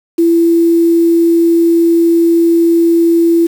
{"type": "tone with quantisation", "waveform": "sine", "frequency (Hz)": 335.9, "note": "E4", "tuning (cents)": 33, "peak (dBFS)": -6, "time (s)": [0.18, 3.47], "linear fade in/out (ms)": 10, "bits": 5, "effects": []}